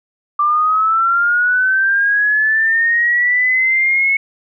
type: linear sweep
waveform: sine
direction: up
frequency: 1174.7 to 2200 Hz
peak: -11 dBFS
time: 0.39-4.17 s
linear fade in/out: 5 ms
effects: none